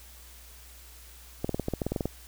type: clicks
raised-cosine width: 2 ms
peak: -15 dBFS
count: 12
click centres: 1.445 / 1.493 / 1.545 / 1.597 / 1.684 / 1.737 / 1.818 / 1.866 / 1.92 / 1.962 / 2.008 / 2.056 s
effects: added 60 Hz sine -50 dBFS peak until 2.27 s + white hiss -52 dBFS RMS until 2.27 s